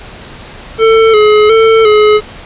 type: tone with vibrato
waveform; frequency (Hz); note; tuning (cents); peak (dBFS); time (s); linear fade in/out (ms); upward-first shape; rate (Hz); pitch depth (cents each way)
square; 435.1; A4; -19; -4; 0.78-2.21; 50; square; 1.4; 46
effects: pink hiss -30 dBFS RMS until 2.45 s + resampled to 8000 Hz